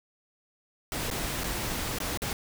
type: noise with dropouts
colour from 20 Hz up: pink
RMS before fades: -32 dBFS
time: 0.92-2.33 s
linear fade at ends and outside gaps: 1 ms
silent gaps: 1.102-1.111 / 1.436-1.441 / 1.986-2.002 / 2.174-2.219 s
effects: none